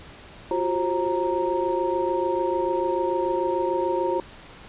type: tone cluster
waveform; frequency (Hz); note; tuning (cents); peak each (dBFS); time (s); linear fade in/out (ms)
sine; 350 / 376.8 / 533 / 931; F4 / F#4 / C5 / A#5; +4 / +32 / +32 / -2; -26 / -28 / -27 / -27; 0.51-4.2; 2
effects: pink hiss -45 dBFS RMS until 4.68 s + resampled to 8000 Hz